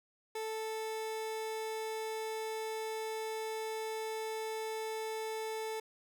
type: tone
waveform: 30% pulse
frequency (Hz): 440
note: A4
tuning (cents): 0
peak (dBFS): -34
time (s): 0.35-5.8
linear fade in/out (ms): 5
effects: none